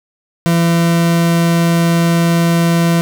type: tone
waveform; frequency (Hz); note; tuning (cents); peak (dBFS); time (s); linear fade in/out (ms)
40% pulse; 168.7; E3; +40; -9; 0.46-3.01; 0
effects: none